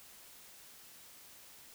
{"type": "silence", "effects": ["white hiss -56 dBFS RMS until 1.74 s"]}